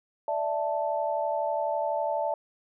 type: chord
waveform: sine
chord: D suspended second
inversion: none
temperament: equal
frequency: 587.3 / 659.3 / 880 Hz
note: D5 / E5 / A5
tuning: 0 / 0 / 0 cents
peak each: -30 dBFS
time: 0.28-2.34 s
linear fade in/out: 2 ms
effects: none